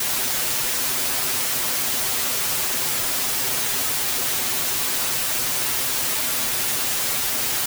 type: noise with comb filter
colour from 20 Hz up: white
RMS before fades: -23 dBFS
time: 0-7.66 s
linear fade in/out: 5 ms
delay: 7.9 ms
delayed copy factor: +1
effects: none